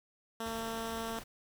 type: tone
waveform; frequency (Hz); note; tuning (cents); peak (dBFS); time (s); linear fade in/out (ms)
10% pulse; 226.4; A3; +50; -28; 0.4-1.19; 2
type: noise with tremolo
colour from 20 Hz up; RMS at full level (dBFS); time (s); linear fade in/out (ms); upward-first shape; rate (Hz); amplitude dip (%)
pink; -47; 0.45-1.24; 10; triangle; 9.8; 30
effects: none